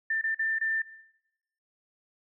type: tone with dropouts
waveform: sine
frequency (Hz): 1786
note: A6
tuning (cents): +25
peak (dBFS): -25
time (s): 0.1-0.82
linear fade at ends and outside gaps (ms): 5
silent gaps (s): 0.214-0.238 / 0.347-0.392 / 0.587-0.611
effects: noise-tail reverb RT60 0.9 s tail -20 dB re dry